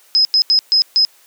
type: tone bursts at uneven times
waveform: sine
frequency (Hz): 5090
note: D#8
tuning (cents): +39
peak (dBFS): -9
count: 5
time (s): 0.15-0.25 / 0.34-0.42 / 0.5-0.59 / 0.72-0.82 / 0.96-1.05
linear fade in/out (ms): 0
effects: white hiss -50 dBFS RMS until 1.26 s + high-pass 400 Hz 12 dB/octave